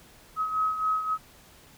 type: beating tone pair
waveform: sine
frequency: 1274 / 1277.7 Hz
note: D#6 / D#6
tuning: +41 / +46 cents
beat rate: 3.7 Hz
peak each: -25 / -32 dBFS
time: 0.36-1.18 s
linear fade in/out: 50 ms
effects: pink hiss -54 dBFS RMS until 1.77 s